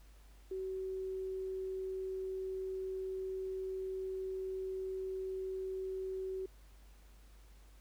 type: tone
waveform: sine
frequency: 378.4 Hz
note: F#4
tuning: 39 cents sharp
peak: -37 dBFS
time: 0.51-6.46 s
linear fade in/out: 5 ms
effects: added 50 Hz sine -56 dBFS peak until 7.8 s + pink hiss -67 dBFS RMS until 7.8 s